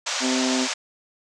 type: band-pass noise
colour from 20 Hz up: white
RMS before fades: -27 dBFS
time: 0.06-0.74 s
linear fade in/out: 10 ms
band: 520 to 7200 Hz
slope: 48 dB/octave
type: harmonic tone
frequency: 129 Hz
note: C3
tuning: 24 cents flat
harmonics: 2 / 3 / 4 / 5 / 6 / 7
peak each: -22 / -32 / -35 / -33 / -44 / -37 dBFS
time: 0.2-0.68 s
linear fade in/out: 50 ms
effects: none